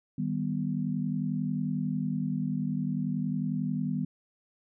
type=chord; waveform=sine; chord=Eb augmented; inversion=none; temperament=equal; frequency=155.56 / 196 / 246.9 Hz; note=Eb3 / G3 / B3; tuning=0 / 0 / 0 cents; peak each=-32 dBFS; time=0.18-4.05 s; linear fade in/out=5 ms; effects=none